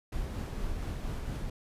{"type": "noise with tremolo", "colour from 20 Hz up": "brown", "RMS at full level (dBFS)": -34, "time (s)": [0.12, 1.5], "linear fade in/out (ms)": 5, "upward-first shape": "sine", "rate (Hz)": 4.3, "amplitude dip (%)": 25, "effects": ["resampled to 32000 Hz"]}